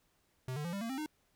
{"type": "tone with pitch steps", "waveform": "square", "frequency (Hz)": [128.7, 148.69, 171.79, 198.48, 229.3, 264.9, 306.1], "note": ["C3", "D3", "F3", "G3", "A#3", "C4", "D#4"], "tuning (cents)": [-28, 22, -28, 22, -28, 22, -28], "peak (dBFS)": -37, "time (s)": [0.48, 1.061], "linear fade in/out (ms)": 2, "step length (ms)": 83, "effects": ["pink hiss -74 dBFS RMS until 1.35 s"]}